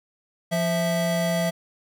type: tone pair together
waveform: square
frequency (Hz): 173.58 / 658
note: F3 / E5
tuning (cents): -10 / -3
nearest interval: octave + major seventh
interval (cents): 2307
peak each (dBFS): -25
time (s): 0.51-1.51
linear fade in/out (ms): 20
effects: none